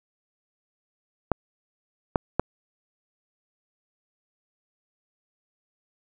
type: clicks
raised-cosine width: 1 ms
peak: -6 dBFS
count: 3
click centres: 1.317 / 2.158 / 2.396 s
effects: none